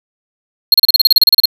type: tone bursts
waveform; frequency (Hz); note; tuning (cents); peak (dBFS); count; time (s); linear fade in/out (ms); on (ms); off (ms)
square; 4263; C8; +32; -4; 14; 0.72-1.456; 2; 21; 34
effects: none